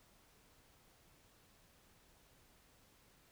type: silence
effects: pink hiss -68 dBFS RMS until 3.31 s